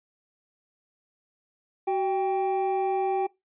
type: tone pair together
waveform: triangle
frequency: 376.8 / 788 Hz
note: F#4 / G5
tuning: +32 / +9 cents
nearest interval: octave + minor second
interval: 1277 cents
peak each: -24 dBFS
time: 1.87-3.27 s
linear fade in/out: 10 ms
effects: noise-tail reverb RT60 0.2 s tail -22 dB re dry + resampled to 8000 Hz